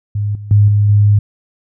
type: tone with level steps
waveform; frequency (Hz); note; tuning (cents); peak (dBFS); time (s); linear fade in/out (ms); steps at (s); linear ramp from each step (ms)
sine; 103.3; G#2; -9; -14 / -25 / -5 / -8 / -6; 0.15-1.19; 5; 0.35 / 0.51 / 0.68 / 0.89; 2
effects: none